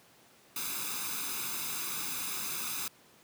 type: noise with comb filter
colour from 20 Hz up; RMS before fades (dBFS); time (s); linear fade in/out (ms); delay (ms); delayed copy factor
white; -36; 0.56-2.88; 2; 0.8; +0.7
effects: pink hiss -60 dBFS RMS until 3.23 s + high-pass 150 Hz 12 dB/octave